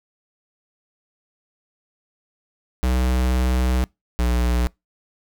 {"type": "tone pair in turn", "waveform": "square", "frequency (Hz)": [63, 60.46], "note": ["B1", "B1"], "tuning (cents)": [35, -36], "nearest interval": "minor second", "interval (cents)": 71, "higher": "first", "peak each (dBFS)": -18, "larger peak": "neither", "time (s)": [[2.83, 3.84], [4.19, 4.67]], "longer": "first", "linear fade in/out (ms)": 0, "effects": ["noise-tail reverb RT60 0.2 s tail -25 dB re dry"]}